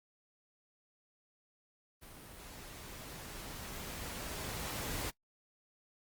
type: noise with level ramp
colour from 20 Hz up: pink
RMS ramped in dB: -53 to -38 dBFS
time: 2.01-5.11 s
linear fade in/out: 20 ms
effects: noise-tail reverb RT60 0.1 s tail -22 dB re dry + Opus 32 kbps